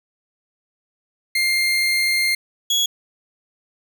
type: tone pair in turn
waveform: 30% pulse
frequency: 2112 / 3346 Hz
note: C7 / G#7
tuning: +16 / +12 cents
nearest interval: minor sixth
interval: 796 cents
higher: second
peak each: -14 dBFS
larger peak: neither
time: 1.35-2.35 / 2.7-2.86 s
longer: first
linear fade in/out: 5 ms
effects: none